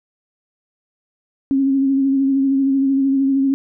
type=tone with vibrato; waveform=sine; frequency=271.5 Hz; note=C#4; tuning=36 cents flat; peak=-13 dBFS; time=1.51-3.54 s; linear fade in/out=0 ms; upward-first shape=sine; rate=13 Hz; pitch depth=28 cents each way; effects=none